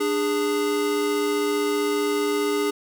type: tone pair together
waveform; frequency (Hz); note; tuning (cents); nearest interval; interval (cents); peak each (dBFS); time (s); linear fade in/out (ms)
square; 296.3 / 411.6; D4 / G#4; +15 / -16; tritone; 569; -27 / -23; 0-2.71; 10
effects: none